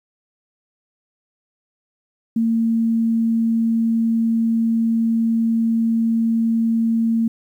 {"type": "tone", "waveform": "sine", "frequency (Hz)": 227.6, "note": "A#3", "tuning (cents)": -41, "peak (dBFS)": -15, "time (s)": [2.36, 7.28], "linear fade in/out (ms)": 5, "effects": ["9-bit"]}